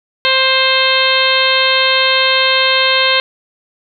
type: harmonic tone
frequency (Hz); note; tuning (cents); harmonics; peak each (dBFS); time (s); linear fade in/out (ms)
525; C5; +6; 1 / 2 / 3 / 4 / 5 / 6 / 7 / 8; -18 / -18 / -18 / -18 / -18 / -18 / -18 / -18; 0.25-3.2; 0
effects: none